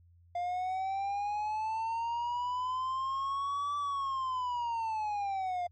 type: linear two-way sweep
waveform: triangle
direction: up then down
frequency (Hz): 698.5 to 1160 to 698.5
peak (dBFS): -29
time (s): 0.35-5.67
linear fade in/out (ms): 5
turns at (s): 3.77
effects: added 86 Hz sine -58 dBFS peak until 5.71 s + MP3 32 kbps